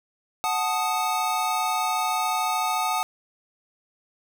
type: chord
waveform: square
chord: D# diminished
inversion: first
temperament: equal with one note detuned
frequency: 740 / 873.9 / 1244.5 Hz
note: F#5 / A5 / D#6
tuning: 0 / -12 / 0 cents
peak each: -28 dBFS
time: 0.44-3.03 s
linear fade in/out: 0 ms
effects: none

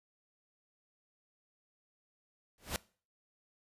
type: noise with exponential growth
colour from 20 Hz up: pink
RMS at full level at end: -31 dBFS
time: 2.58-2.76 s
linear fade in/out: 1 ms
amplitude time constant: 37 ms
effects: noise-tail reverb RT60 0.4 s tail -22 dB re dry + resampled to 32000 Hz

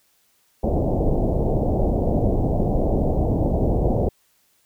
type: low-pass noise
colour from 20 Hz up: pink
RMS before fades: -20 dBFS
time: 0.63-4.09 s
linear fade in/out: 5 ms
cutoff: 740 Hz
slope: 48 dB/octave
effects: white hiss -63 dBFS RMS until 4.65 s

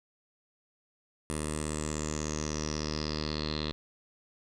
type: tone with low-pass filter sweep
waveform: 10% pulse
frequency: 76.4 Hz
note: D#2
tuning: 31 cents flat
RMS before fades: -34 dBFS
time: 1.3-3.72 s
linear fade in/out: 0 ms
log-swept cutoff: 9500 to 3900 Hz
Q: 8.3
effects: none

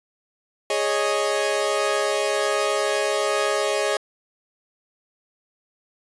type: chord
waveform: sawtooth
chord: Ab suspended fourth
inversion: none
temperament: equal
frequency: 415.3 / 554.4 / 622.3 Hz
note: Ab4 / Db5 / Eb5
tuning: 0 / 0 / 0 cents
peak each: -21 dBFS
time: 0.7-3.97 s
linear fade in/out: 2 ms
effects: resampled to 24000 Hz

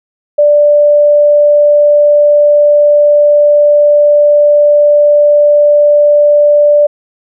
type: tone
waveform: sine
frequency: 588 Hz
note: D5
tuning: 2 cents sharp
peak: -3 dBFS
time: 0.38-6.87 s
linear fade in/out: 10 ms
effects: none

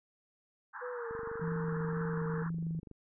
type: band-pass noise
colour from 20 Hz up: white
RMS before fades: -45 dBFS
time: 0.73-2.5 s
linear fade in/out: 20 ms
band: 850 to 1700 Hz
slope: 96 dB/octave
type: tone with pitch glide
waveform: sine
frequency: 493.9 to 458.2 Hz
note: B4 to A#4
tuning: 0 to -30 cents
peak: -38 dBFS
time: 0.81-2.44 s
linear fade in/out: 20 ms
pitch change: -130 cents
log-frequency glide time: 0.92-1.09 s
type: click train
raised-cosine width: 3 ms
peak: -36 dBFS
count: 45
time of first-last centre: 1.11-2.913 s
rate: 24.4 Hz
type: tone with vibrato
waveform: sine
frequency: 164.7 Hz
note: E3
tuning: 1 cent flat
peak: -33 dBFS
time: 1.41-2.8 s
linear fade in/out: 10 ms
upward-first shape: sine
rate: 2 Hz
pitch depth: 16 cents each way
effects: none

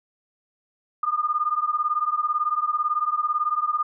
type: beating tone pair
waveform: sine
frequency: 1207 / 1225 Hz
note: D6 / D#6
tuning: +47 / -27 cents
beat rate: 18 Hz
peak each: -24 dBFS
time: 1.03-3.83 s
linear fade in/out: 5 ms
effects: none

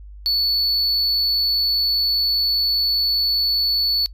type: tone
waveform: triangle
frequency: 4445 Hz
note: C#8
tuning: 4 cents sharp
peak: -15 dBFS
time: 0.26-4.06 s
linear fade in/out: 0 ms
effects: noise-tail reverb RT60 0.1 s tail -23 dB re dry + added 50 Hz sine -36 dBFS peak until 4.13 s

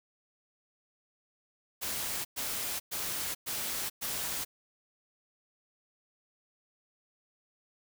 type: noise bursts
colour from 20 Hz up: white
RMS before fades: -35 dBFS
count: 5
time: 1.81-4.45 s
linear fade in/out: 20 ms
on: 440 ms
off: 110 ms
effects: none

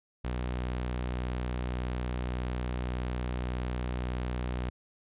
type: tone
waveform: sawtooth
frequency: 61.74 Hz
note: B1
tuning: in tune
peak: -27 dBFS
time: 0.24-4.7 s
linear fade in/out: 10 ms
effects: resampled to 8000 Hz

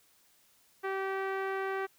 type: tone with low-pass filter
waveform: sawtooth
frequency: 386.2 Hz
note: G4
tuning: 26 cents flat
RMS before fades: -34 dBFS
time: 0.83-1.87 s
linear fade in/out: 20 ms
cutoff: 1800 Hz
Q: 1.9
effects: white hiss -66 dBFS RMS until 1.98 s

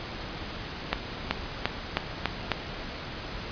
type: accelerating click train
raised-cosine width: 0.3 ms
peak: -7 dBFS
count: 6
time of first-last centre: 0.93-2.517 s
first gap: 380 ms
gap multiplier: 0.91
effects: pink hiss -37 dBFS RMS until 3.51 s + resampled to 11025 Hz

